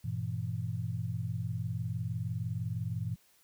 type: chord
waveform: sine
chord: E diminished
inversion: first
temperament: just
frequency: 98.89 / 118.67 / 164.81 Hz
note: G2 / Bb2 / E3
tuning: +16 / +31 / 0 cents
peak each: -37 / -35 / -39 dBFS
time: 0.04-3.16 s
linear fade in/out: 10 ms
effects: white hiss -66 dBFS RMS until 3.43 s